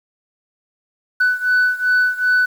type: beating tone pair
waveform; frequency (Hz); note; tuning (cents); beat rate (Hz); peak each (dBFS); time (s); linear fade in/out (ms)
sine; 1493 / 1495.6; F#6 / F#6; +15 / +18; 2.6; -14 / -16; 1.2-2.46; 10
effects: tanh soft clip ceiling -10 dBFS + 7-bit